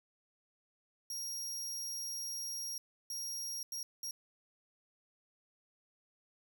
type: tone bursts at uneven times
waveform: sawtooth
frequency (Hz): 5620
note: F8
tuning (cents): +10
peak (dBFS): -36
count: 4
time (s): 1.1-2.78 / 3.1-3.63 / 3.72-3.83 / 4.03-4.11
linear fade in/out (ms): 2
effects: none